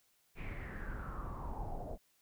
brown noise with low-pass filter sweep, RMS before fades -42 dBFS, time 0.35-1.98 s, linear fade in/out 50 ms, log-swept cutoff 2500 to 620 Hz, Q 6.6, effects white hiss -73 dBFS RMS until 2.21 s

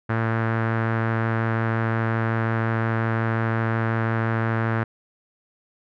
sawtooth tone with low-pass filter, 113.2 Hz, A2, 50 cents sharp, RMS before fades -23 dBFS, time 0.09-4.84 s, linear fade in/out 10 ms, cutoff 1600 Hz, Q 2.9, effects none

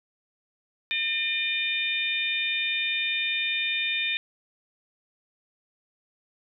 harmonic tone, 605 Hz, D#5, 49 cents flat, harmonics 3 / 4 / 5 / 6, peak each -34 / -27 / -36 / -29 dBFS, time 0.91-4.17 s, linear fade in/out 0 ms, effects none

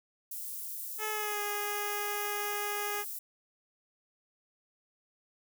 white high-pass noise, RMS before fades -40 dBFS, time 0.31-3.19 s, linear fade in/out 5 ms, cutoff 11000 Hz, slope 12 dB/octave
10% pulse tone with pitch glide, 430 to 413 Hz, A4 to G#4, -40 to -10 cents, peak -25 dBFS, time 0.98-3.05 s, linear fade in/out 50 ms, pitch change -70 cents, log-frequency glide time 1.09-1.41 s
effects none

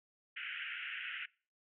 white band-pass noise, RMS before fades -43 dBFS, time 0.36-1.26 s, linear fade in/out 10 ms, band 1400 to 3000 Hz, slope 96 dB/octave, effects noise-tail reverb RT60 0.4 s tail -24 dB re dry

